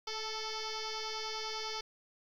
sine tone with frequency modulation, 2200 Hz, C#7, 14 cents flat, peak -36 dBFS, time 0.07-1.81 s, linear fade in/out 5 ms, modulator 439 Hz, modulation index 7.4, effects 11-bit

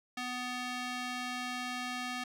square tone with band-pass filter, 249 Hz, B3, 14 cents sharp, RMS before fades -38 dBFS, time 0.17-2.24 s, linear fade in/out 5 ms, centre 2600 Hz, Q 0.63, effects none

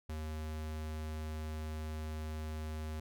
square tone, 77.78 Hz, D#2, in tune, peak -39 dBFS, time 0.09-3 s, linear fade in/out 5 ms, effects none

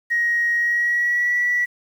sine tone with pitch glide, 1885 to 1949.2 Hz, A#6 to B6, +19 to -23 cents, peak -16 dBFS, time 0.1-1.66 s, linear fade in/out 20 ms, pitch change +58 cents, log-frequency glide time 0.55-1.37 s, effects tanh soft clip ceiling -12 dBFS + 8-bit

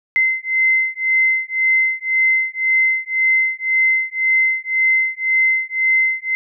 sine beating tone pair, 2065 / 2066.9 Hz, C7 / C7, -23 / -22 cents, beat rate 1.9 Hz, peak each -17 dBFS, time 0.16-6.35 s, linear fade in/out 0 ms, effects none

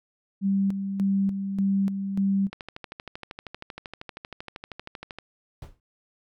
sine tone with tremolo, 196 Hz, G3, in tune, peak -20 dBFS, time 0.41-2.5 s, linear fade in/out 50 ms, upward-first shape square, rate 1.7 Hz, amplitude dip 55%
click train, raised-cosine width 0.3 ms, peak -21 dBFS, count 35, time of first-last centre 2.53-5.186 s, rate 12.8 Hz
brown noise with exponential decay, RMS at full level -33 dBFS, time 5.62-5.8 s, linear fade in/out 2 ms, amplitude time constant 38 ms
effects none

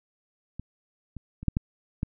clicks, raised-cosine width 5 ms, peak -23 / -26 / -26 / -10 / -12 / -15 dBFS, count 6, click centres 0.596 / 1.167 / 1.43 / 1.483 / 1.569 / 2.031 s, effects none

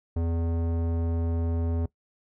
square tone with low-pass filter, 83.5 Hz, E2, 23 cents sharp, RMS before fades -27 dBFS, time 0.16-1.86 s, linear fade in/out 5 ms, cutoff 580 Hz, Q 0.83, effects noise-tail reverb RT60 0.1 s tail -20 dB re dry

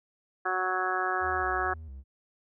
harmonic tone, 185 Hz, F#3, in tune, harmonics 2 / 3 / 4 / 5 / 6 / 7 / 8 / 9, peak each -35 / -43 / -32 / -44 / -34 / -33 / -36 / -33 dBFS, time 0.45-1.74 s, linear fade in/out 10 ms
triangle tone with vibrato, 73 Hz, D2, 10 cents flat, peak -38 dBFS, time 1.2-2.04 s, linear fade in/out 50 ms, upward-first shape square, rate 2.2 Hz, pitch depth 150 cents each way
effects none

